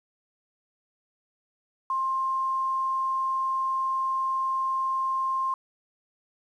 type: tone with quantisation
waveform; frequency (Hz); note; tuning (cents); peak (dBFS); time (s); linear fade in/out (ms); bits
sine; 1058; C6; +19; -24; 1.9-5.54; 2; 9
effects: resampled to 24000 Hz